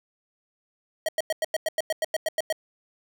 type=tone bursts; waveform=square; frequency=636 Hz; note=D#5; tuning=38 cents sharp; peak=-23 dBFS; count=13; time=1.06-2.526 s; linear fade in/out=2 ms; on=26 ms; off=94 ms; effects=none